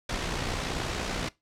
pink noise with amplitude modulation, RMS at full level -29 dBFS, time 0.09-1.29 s, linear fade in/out 5 ms, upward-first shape sine, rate 60.8 Hz, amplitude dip 45%, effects noise-tail reverb RT60 0.2 s tail -20 dB re dry + low-pass 6000 Hz 12 dB/octave

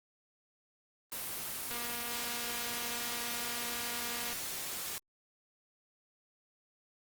white noise, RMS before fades -39 dBFS, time 1.12-4.98 s, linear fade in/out 0 ms
click train, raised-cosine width 0.2 ms, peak -24 dBFS, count 624, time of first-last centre 1.71-4.328 s, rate 238 Hz
effects Opus 24 kbps

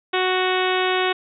harmonic tone, 370 Hz, F#4, in tune, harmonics 1 / 2 / 3 / 4 / 5 / 6 / 7 / 8 / 9 / 10, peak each -22 / -25 / -27 / -28 / -29 / -30 / -30 / -31 / -32 / -32 dBFS, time 0.13-1.13 s, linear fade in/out 10 ms, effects none

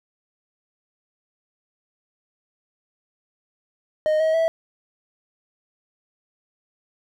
triangle tone with pitch steps, 618 / 635.7 / 654 Hz, D#5 / D#5 / E5, -12 / +37 / -14 cents, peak -15 dBFS, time 4.06-4.48 s, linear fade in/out 0 ms, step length 140 ms, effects none

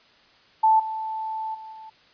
sine tone with level steps, 879 Hz, A5, 2 cents flat, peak -14 / -27 / -37 / -39 dBFS, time 0.63-1.9 s, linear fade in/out 10 ms, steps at 0.79 / 1.54 / 1.72 s, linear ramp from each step 10 ms, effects white hiss -56 dBFS RMS until 2.13 s + resampled to 11025 Hz

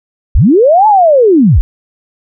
sine linear two-way sweep, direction up then down, 30.96 to 880 to 30.96 Hz, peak -3 dBFS, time 0.35-1.61 s, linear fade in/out 0 ms, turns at 0.87 s, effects none

